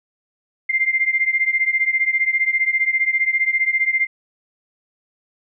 sine beating tone pair, 2093 / 2108 Hz, C7 / C7, 0 / +12 cents, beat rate 15 Hz, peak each -18 / -20 dBFS, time 0.69-4.07 s, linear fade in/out 10 ms, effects none

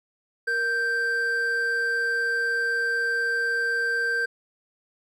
triangle tone pair together, 469 / 1568 Hz, A#4 / G6, +11 / 0 cents, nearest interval octave + major sixth, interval 2089 cents, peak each -30 / -21 dBFS, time 0.47-4.26 s, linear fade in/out 10 ms, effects none

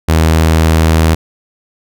sawtooth tone, 80.3 Hz, E2, 45 cents flat, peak -3 dBFS, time 0.08-1.15 s, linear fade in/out 10 ms, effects none

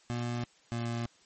25% pulse tone pair in turn, 120 / 117.53 Hz, B2 / A#2, -49 / +15 cents, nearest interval unison, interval 36 cents, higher first, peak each -28 dBFS, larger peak neither, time 0.1-0.44 / 0.72-1.06 s, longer neither, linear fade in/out 0 ms, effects white hiss -63 dBFS RMS until 1.25 s + MP3 32 kbps

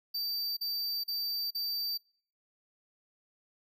square tone bursts, 4646 Hz, D8, 20 cents flat, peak -32 dBFS, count 4, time 0.14-1.977 s, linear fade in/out 10 ms, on 430 ms, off 39 ms, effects noise-tail reverb RT60 0.5 s tail -25 dB re dry

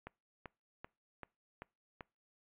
click train, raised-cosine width 0.5 ms, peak -30 dBFS, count 6, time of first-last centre 0.07-2.008 s, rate 2.58 Hz, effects noise-tail reverb RT60 0.3 s tail -25 dB re dry + resampled to 8000 Hz

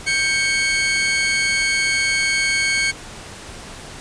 sawtooth tone pair together, 1579.9 / 2217 Hz, G6 / C#7, +13 / 0 cents, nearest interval tritone, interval 587 cents, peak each -20 / -14 dBFS, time 0.06-2.92 s, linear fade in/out 20 ms, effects pink hiss -36 dBFS RMS until 4 s + resampled to 22050 Hz

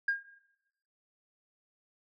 sine tone with exponential decay, 1617 Hz, G#6, 47 cents flat, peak -22 dBFS, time 0.08-0.3 s, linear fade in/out 5 ms, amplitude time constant 47 ms, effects noise-tail reverb RT60 0.9 s tail -18 dB re dry + tanh soft clip ceiling -22 dBFS

